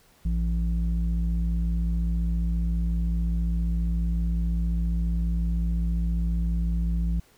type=tone with low-pass filter; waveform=square; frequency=57.2 Hz; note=A#1; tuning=32 cents flat; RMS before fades=-25 dBFS; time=0.25-7.2 s; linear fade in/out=5 ms; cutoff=140 Hz; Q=4.4; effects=pink hiss -59 dBFS RMS until 7.37 s